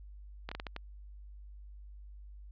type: slowing click train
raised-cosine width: 0.3 ms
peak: -23 dBFS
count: 6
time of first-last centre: 0.49-0.764 s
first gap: 25 ms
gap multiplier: 1.4
effects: added 50 Hz sine -47 dBFS peak until 2.51 s + resampled to 11025 Hz